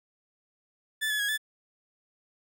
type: tone with pitch steps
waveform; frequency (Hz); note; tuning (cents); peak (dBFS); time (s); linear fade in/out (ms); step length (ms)
30% pulse; 1748 / 1710 / 1653 / 1738; A6 / A6 / G#6 / A6; -12 / -50 / -9 / -22; -24; 1.01-1.378; 20; 92
effects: none